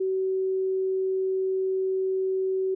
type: tone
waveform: sine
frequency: 379 Hz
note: F#4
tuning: 42 cents sharp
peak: -23 dBFS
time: 0-2.75 s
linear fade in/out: 10 ms
effects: none